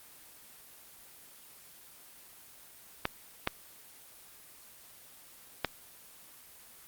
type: clicks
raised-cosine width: 0.3 ms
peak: -11 dBFS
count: 3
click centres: 3.054 / 3.474 / 5.647 s
effects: white hiss -54 dBFS RMS until 6.87 s + Opus 24 kbps